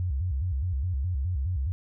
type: tone with vibrato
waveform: sine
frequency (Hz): 77.78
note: D#2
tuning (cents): 0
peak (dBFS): -25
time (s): 0-1.72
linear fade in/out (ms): 0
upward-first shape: square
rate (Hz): 4.8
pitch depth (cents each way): 260
effects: none